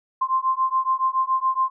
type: beating tone pair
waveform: sine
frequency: 1046.5 / 1053.6 Hz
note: C6 / C6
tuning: 0 / +12 cents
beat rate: 7.1 Hz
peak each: -22 dBFS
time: 0.21-1.7 s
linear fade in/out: 10 ms
effects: none